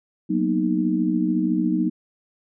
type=chord; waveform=sine; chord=B major seventh; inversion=second; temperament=equal; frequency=185 / 233.1 / 246.9 / 311.1 Hz; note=F#3 / A#3 / B3 / D#4; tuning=0 / 0 / 0 / 0 cents; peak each=-24 / -26 / -26 / -22 dBFS; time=0.29-1.9 s; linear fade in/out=20 ms; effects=none